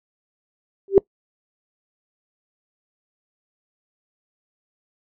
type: tone with exponential growth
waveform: sine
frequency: 392 Hz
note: G4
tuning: in tune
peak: -3 dBFS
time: 0.88-0.98 s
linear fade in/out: 1 ms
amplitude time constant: 20 ms
effects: noise-tail reverb RT60 0.1 s tail -23 dB re dry